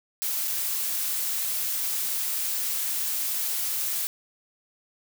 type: noise with dropouts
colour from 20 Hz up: blue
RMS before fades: -28 dBFS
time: 0.22-4.07 s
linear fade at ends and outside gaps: 0 ms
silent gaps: 0.475-0.479 s
effects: none